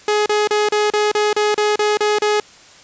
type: tone bursts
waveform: sawtooth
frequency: 420.3 Hz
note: G#4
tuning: 21 cents sharp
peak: -10 dBFS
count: 11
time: 0.08-2.4 s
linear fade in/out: 2 ms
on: 180 ms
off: 34 ms
effects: white hiss -44 dBFS RMS until 2.83 s + resampled to 16000 Hz